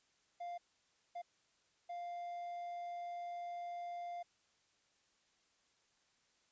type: tone bursts at uneven times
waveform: triangle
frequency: 698.5 Hz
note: F5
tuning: in tune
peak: -40 dBFS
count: 3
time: 0.4-0.58 / 1.15-1.22 / 1.89-4.23 s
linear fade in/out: 10 ms
effects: white hiss -75 dBFS RMS until 6.51 s + resampled to 16000 Hz